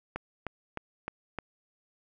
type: click train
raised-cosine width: 0.5 ms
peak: -19 dBFS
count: 5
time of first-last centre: 0.16-1.387 s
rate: 3.26 Hz
effects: none